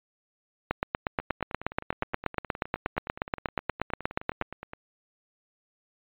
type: two click trains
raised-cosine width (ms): 0.5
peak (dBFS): -10 / -23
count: 32 / 35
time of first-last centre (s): 0.71-4.414 / 1.2-4.734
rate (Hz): 8.37 / 9.62
effects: resampled to 8000 Hz